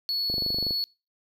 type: tone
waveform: triangle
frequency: 4395 Hz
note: C#8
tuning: 16 cents flat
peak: -24 dBFS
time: 0.09-0.84 s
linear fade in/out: 0 ms
type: click train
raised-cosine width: 2 ms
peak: -22 dBFS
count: 11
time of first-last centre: 0.3-0.708 s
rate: 24.5 Hz
effects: noise-tail reverb RT60 0.3 s tail -24 dB re dry